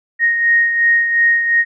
sine beating tone pair, 1864.7 / 1867.5 Hz, A#6 / A#6, 0 / +3 cents, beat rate 2.8 Hz, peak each -11 / -20 dBFS, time 0.19-1.65 s, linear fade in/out 50 ms, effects none

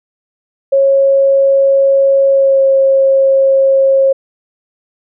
sine tone with pitch glide, 547 to 540.4 Hz, C#5 to C#5, -23 to -44 cents, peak -6 dBFS, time 0.72-4.13 s, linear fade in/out 10 ms, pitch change -21 cents, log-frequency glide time 2.3-2.64 s, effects none

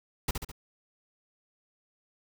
pink noise with echo, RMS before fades -28 dBFS, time 0.28-0.31 s, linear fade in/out 5 ms, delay 69 ms, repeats 3, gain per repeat -5 dB, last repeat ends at 0.517 s, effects none

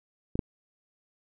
clicks, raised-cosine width 3 ms, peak -18 / -13 dBFS, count 2, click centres 0.355 / 0.392 s, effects none

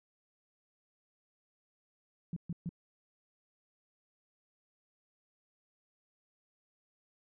sine tone bursts, 170 Hz, F3, 46 cents flat, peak -34 dBFS, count 3, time 2.33-2.692 s, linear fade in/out 2 ms, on 34 ms, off 130 ms, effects none

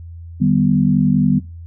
sine chord, Eb augmented, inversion none, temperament equal with one note detuned, 151.92 / 196 / 246.9 Hz, Eb3 / G3 / B3, -41 / 0 / 0 cents, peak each -16 dBFS, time 0.4-1.4 s, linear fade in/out 20 ms, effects noise-tail reverb RT60 0.3 s tail -21 dB re dry + added 84 Hz sine -31 dBFS peak until 1.66 s

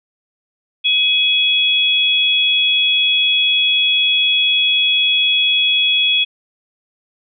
sine tone pair together, 2533 / 3352 Hz, D#7 / G#7, +30 / +15 cents, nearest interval perfect fourth, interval 485 cents, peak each -17 / -13 dBFS, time 0.84-6.25 s, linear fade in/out 20 ms, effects none

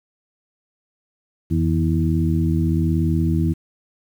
harmonic tone with a mistuned harmonic, 81.1 Hz, E2, 28 cents flat, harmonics 1 / 2 / 3 / 4, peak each -20 / -20 / -25 / -24 dBFS, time 1.5-3.54 s, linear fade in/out 20 ms, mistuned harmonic 1, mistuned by +100 cents, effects 8-bit

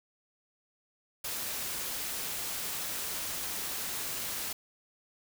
white noise, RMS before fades -36 dBFS, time 1.24-4.53 s, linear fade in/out 5 ms, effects none

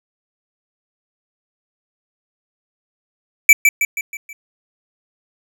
square tone with echo, 2316 Hz, D7, 25 cents flat, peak -3 dBFS, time 3.49-3.53 s, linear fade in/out 2 ms, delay 160 ms, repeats 5, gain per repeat -6 dB, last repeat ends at 4.33 s, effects none

